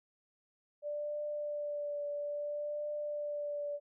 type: tone with vibrato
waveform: sine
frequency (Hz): 587.3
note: D5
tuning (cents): 0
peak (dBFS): -35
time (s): 0.82-3.8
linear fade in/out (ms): 50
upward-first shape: triangle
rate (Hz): 0.6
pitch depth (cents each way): 21
effects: none